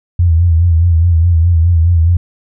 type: tone with vibrato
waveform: sine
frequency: 84.3 Hz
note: E2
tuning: 39 cents sharp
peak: -6 dBFS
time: 0.19-2.17 s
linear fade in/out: 5 ms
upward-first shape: sine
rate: 4.8 Hz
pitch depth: 76 cents each way
effects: none